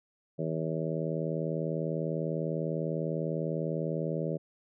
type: harmonic tone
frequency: 80 Hz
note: D#2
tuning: 49 cents sharp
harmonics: 2 / 3 / 4 / 5 / 6 / 7 / 8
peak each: -33 / -40 / -39 / -38 / -38 / -37 / -43 dBFS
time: 0.38-4.38 s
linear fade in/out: 20 ms
effects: none